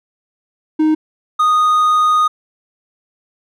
triangle tone pair in turn, 311.1 / 1238.3 Hz, D#4 / D#6, 0 / -9 cents, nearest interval 2 octaves, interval 2391 cents, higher second, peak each -8 dBFS, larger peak neither, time 0.79-0.95 / 1.39-2.28 s, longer second, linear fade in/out 10 ms, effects none

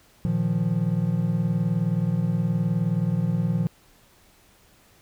triangle chord, Bb suspended fourth, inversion none, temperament equal, 116.54 / 155.56 / 174.61 Hz, Bb2 / Eb3 / F3, 0 / 0 / 0 cents, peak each -25 / -24 / -22 dBFS, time 0.25-3.67 s, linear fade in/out 0 ms, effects pink hiss -57 dBFS RMS until 5.01 s

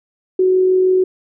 sine tone with amplitude modulation, 371.7 Hz, F#4, 8 cents sharp, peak -9 dBFS, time 0.39-1.04 s, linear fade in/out 5 ms, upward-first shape sine, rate 46.3 Hz, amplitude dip 25%, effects none

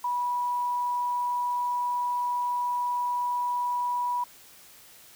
sine tone, 977 Hz, B5, 19 cents flat, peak -25 dBFS, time 0.04-4.24 s, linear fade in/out 5 ms, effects white hiss -52 dBFS RMS until 5.15 s

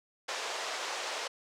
pink band-pass noise, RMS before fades -37 dBFS, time 0.28-1.28 s, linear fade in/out 10 ms, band 500 to 7000 Hz, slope 24 dB/octave, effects none

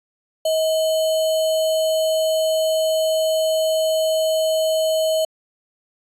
sine tone with sample-and-hold, 636 Hz, D#5, 38 cents sharp, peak -16 dBFS, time 0.45-5.25 s, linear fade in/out 5 ms, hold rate 3675 Hz, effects resampled to 32000 Hz

